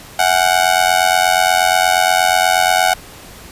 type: tone with amplitude modulation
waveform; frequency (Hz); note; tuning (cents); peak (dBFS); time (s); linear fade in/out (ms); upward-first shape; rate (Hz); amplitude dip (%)
sawtooth; 742; F#5; +5; -3; 0.19-2.94; 5; sine; 88.4; 95
effects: pink hiss -37 dBFS RMS until 3.51 s + resampled to 32000 Hz